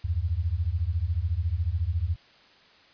sine beating tone pair, 77.78 / 91.78 Hz, D#2 / F#2, 0 / -14 cents, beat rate 14 Hz, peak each -27 dBFS, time 0.04-2.16 s, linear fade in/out 10 ms, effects white hiss -56 dBFS RMS until 2.93 s + resampled to 11025 Hz

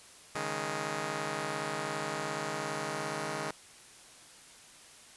5% pulse chord, C# suspended second, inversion none, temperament just, 138.59 / 155.92 / 207.9 Hz, C#3 / D#3 / G#3, 0 / +4 / +2 cents, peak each -29 / -26 / -28 dBFS, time 0.35-3.51 s, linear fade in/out 2 ms, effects white hiss -54 dBFS RMS until 5.16 s + resampled to 24000 Hz

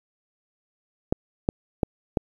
clicks, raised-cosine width 2 ms, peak -7 dBFS, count 4, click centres 1.125 / 1.489 / 1.832 / 2.172 s, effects 8-bit

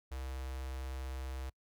square tone with notch filter, 65.41 Hz, C2, in tune, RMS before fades -41 dBFS, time 0.11-1.5 s, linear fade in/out 10 ms, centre 220 Hz, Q 0.92, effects noise-tail reverb RT60 0.1 s tail -26 dB re dry

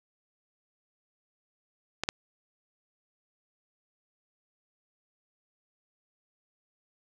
clicks, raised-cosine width 0.2 ms, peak -12 / -9 dBFS, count 2, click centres 2.036 / 2.089 s, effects none

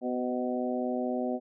harmonic tone with a mistuned harmonic, 124.6 Hz, B2, 16 cents sharp, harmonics 2 / 3 / 4 / 5 / 6, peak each -31 / -36 / -36 / -35 / -38 dBFS, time 0.01-1.4 s, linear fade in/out 50 ms, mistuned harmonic 4, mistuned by +29 cents, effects none

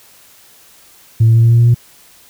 sine tone with pitch steps, 112.6 / 113.71 / 114.83 / 115.97 / 117.11 / 118.27 / 119.43 Hz, A2 / A#2 / A#2 / A#2 / A#2 / A#2 / A#2, +40 / -43 / -26 / -9 / +8 / +25 / +42 cents, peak -4 dBFS, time 1.2-1.746 s, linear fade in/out 10 ms, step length 78 ms, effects tanh soft clip ceiling -3 dBFS + white hiss -45 dBFS RMS until 2.29 s

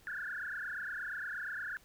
sine tone with frequency modulation, 1585 Hz, G6, 19 cents sharp, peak -37 dBFS, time 0.07-1.77 s, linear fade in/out 0 ms, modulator 28.5 Hz, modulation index 5.9, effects pink hiss -63 dBFS RMS until 1.84 s

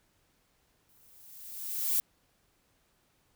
violet noise with exponential growth, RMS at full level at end -26 dBFS, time 0.89-2 s, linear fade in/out 0 ms, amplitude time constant 240 ms, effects pink hiss -71 dBFS RMS until 3.35 s

